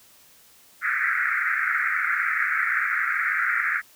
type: band-pass noise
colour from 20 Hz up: pink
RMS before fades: -24 dBFS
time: 0.81-3.82 s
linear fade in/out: 50 ms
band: 1300 to 2200 Hz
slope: 96 dB/octave
effects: white hiss -54 dBFS RMS until 3.95 s